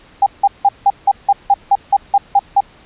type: tone bursts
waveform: sine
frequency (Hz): 800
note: G5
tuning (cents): +35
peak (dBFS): -6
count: 12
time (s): 0.22-2.606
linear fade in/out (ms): 5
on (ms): 43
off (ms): 170
effects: pink hiss -45 dBFS RMS until 2.85 s + resampled to 8000 Hz